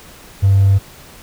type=tone with hard clipping; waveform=triangle; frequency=98 Hz; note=G2; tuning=in tune; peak=-8 dBFS; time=0.42-0.79 s; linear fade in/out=20 ms; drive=3 dB; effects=pink hiss -40 dBFS RMS until 1.22 s